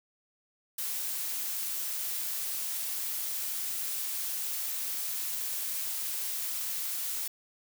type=noise; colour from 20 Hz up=blue; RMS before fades=-34 dBFS; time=0.78-7.28 s; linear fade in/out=5 ms; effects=none